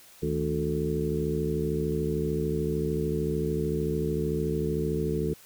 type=harmonic tone with a mistuned harmonic; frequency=73.42 Hz; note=D2; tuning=in tune; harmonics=1 / 2 / 3 / 4 / 5 / 6; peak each=-35 / -30 / -35 / -36 / -32 / -31 dBFS; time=0.22-5.34 s; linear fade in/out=10 ms; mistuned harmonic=2; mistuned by=+130 cents; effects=white hiss -53 dBFS RMS until 5.45 s